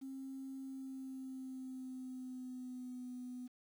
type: tone with pitch glide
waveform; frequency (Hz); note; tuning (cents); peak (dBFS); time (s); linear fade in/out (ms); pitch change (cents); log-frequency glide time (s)
triangle; 267.3 to 249.4; C4 to B3; +37 to +17; -40; 0.01-3.48; 20; -120; 0.62-3.1
effects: tanh soft clip ceiling -41 dBFS + 11-bit